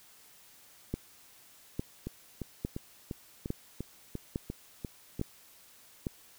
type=two click trains; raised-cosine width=3 ms; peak=-23 / -19 dBFS; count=10 / 7; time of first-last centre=2.07-5.195 / 0.94-6.068 s; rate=2.88 / 1.17 Hz; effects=white hiss -58 dBFS RMS until 6.38 s